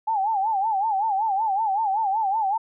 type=tone with vibrato; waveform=sine; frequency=830.6 Hz; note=G#5; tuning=in tune; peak=-20 dBFS; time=0.07-2.58 s; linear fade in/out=10 ms; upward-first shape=sine; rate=5.3 Hz; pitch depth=150 cents each way; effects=none

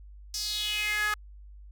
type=tone with high-pass filter sweep; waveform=sawtooth; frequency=421.1 Hz; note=G#4; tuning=24 cents sharp; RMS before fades=-30 dBFS; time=0.34-1.14 s; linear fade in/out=2 ms; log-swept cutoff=5500 to 1400 Hz; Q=5; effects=added 50 Hz sine -45 dBFS peak until 1.71 s

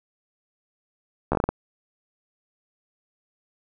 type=slowing click train; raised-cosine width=1 ms; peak=-8 dBFS; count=7; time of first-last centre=1.32-1.49 s; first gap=13 ms; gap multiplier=1.31; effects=none

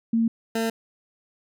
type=tone pair in turn; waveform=sine / 20% pulse; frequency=228.1 / 226 Hz; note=A#3 / A3; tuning=-37 / +47 cents; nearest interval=unison; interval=16 cents; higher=first; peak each=-18 dBFS; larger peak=neither; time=0.13-0.28 / 0.55-0.7 s; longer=neither; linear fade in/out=5 ms; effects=none

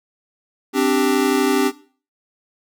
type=chord; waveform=square; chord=C suspended second; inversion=none; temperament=equal; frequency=261.6 / 293.7 / 392 Hz; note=C4 / D4 / G4; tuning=0 / 0 / 0 cents; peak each=-20 dBFS; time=0.73-1.72 s; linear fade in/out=50 ms; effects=noise-tail reverb RT60 0.4 s tail -17 dB re dry

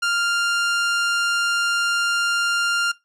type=tone; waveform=sawtooth; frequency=1396.9 Hz; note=F6; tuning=in tune; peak=-15 dBFS; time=0.02-2.92 s; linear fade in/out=10 ms; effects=noise-tail reverb RT60 0.2 s tail -21 dB re dry + low-pass 8000 Hz 12 dB/octave

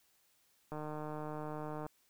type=click train; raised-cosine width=1 ms; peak=-29 dBFS; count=175; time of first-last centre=0.72-1.865 s; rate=152 Hz; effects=white hiss -72 dBFS RMS until 2.09 s

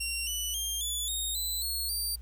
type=tone with pitch steps; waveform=15% pulse; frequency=2753 / 2968 / 3199 / 3449 / 3718 / 4007 / 4320 / 4657 Hz; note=F7 / F#7 / G7 / A7 / A#7 / B7 / C#8 / D8; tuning=-25 / +5 / +34 / -35 / -5 / +24 / -45 / -15 cents; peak=-24 dBFS; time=0-2.16 s; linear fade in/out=10 ms; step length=270 ms; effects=added 60 Hz sine -41 dBFS peak until 2.21 s + pink hiss -65 dBFS RMS until 2.21 s

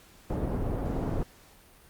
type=low-pass noise; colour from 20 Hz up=pink; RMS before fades=-30 dBFS; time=0.3-1.23 s; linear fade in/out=2 ms; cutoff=610 Hz; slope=12 dB/octave; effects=pink hiss -56 dBFS RMS until 1.89 s + Opus 48 kbps

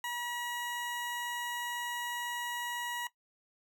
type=tone; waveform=20% pulse; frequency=962 Hz; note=B5; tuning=46 cents flat; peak=-30 dBFS; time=0.04-3.07 s; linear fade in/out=2 ms; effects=noise-tail reverb RT60 0.1 s tail -17 dB re dry

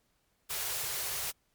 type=band-stop noise; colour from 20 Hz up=white; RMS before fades=-35 dBFS; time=0.49-1.32 s; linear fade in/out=20 ms; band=180 to 350 Hz; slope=96 dB/octave; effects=pink hiss -74 dBFS RMS until 1.54 s + MP3 96 kbps

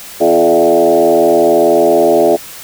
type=tone with frequency modulation; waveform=sine; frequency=510 Hz; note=C5; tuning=44 cents flat; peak=-6 dBFS; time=0.2-2.37 s; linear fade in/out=20 ms; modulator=81 Hz; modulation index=2.5; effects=white hiss -31 dBFS RMS until 2.63 s

